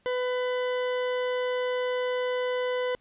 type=tone; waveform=40% pulse; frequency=500 Hz; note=B4; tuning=21 cents sharp; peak=-25 dBFS; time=0.06-2.95 s; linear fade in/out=0 ms; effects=pink hiss -67 dBFS RMS until 3 s + resampled to 8000 Hz